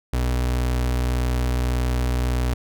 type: tone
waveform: 35% pulse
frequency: 61.74 Hz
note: B1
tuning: in tune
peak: -18 dBFS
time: 0.13-2.54 s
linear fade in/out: 5 ms
effects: none